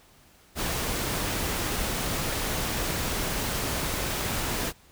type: noise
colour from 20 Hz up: pink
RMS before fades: -29 dBFS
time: 0.55-4.73 s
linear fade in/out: 50 ms
effects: pink hiss -57 dBFS RMS until 4.91 s